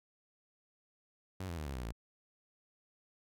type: tone with pitch steps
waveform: sawtooth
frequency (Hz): 94 / 84.72 / 76.35 / 68.81 / 62.02 / 55.89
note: F#2 / E2 / D#2 / C#2 / B1 / A1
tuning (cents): +28 / +48 / -32 / -12 / +8 / +28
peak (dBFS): -35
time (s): 1.4-1.922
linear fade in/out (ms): 5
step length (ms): 87
effects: none